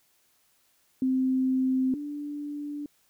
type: tone pair in turn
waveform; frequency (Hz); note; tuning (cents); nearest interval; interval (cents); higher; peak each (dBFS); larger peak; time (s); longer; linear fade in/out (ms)
sine; 260.2 / 292.1; C4 / D4; -9 / -9; major second; 200; second; -22 / -32; first; 1.02-1.94 / 1.94-2.86; neither; 2
effects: white hiss -67 dBFS RMS until 3.09 s